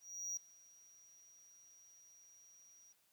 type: tone with ADSR envelope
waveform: triangle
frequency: 5760 Hz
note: F#8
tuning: 47 cents flat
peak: -37 dBFS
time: 0-2.93 s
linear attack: 370 ms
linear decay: 3 ms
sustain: -23 dB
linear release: 11 ms
effects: white hiss -75 dBFS RMS until 3.12 s